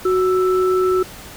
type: tone pair together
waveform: sine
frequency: 370 / 1321.5 Hz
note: F#4 / E6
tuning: 0 / +4 cents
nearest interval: octave + minor seventh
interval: 2204 cents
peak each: -14 / -22 dBFS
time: 0.05-1.03 s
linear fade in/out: 5 ms
effects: pink hiss -37 dBFS RMS until 1.36 s